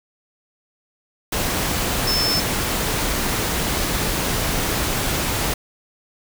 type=tone in noise; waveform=sine; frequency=5274 Hz; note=E8; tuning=in tune; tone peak=-19 dBFS; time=2.07-2.4 s; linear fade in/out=5 ms; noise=pink; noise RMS=-22 dBFS; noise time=1.32-5.54 s; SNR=0 dB; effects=none